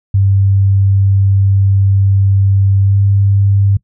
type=tone with pitch glide; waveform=sine; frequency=98 to 99.37 Hz; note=G2 to G2; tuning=0 to +24 cents; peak=-7 dBFS; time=0.14-3.77 s; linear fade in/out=5 ms; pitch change=+24 cents; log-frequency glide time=2.82-2.97 s; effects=noise-tail reverb RT60 0.1 s tail -21 dB re dry